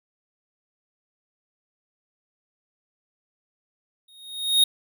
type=tone with exponential growth; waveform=square; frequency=3729 Hz; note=A#7; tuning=in tune; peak=-13 dBFS; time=4.08-4.64 s; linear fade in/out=5 ms; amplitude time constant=120 ms; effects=none